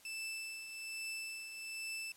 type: tone with tremolo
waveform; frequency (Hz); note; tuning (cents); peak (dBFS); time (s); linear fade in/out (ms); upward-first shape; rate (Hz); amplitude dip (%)
sawtooth; 2643; E7; +4; -36; 0.05-2.12; 2; triangle; 1.2; 55
effects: white hiss -62 dBFS RMS until 2.16 s + low-pass 12000 Hz 12 dB/octave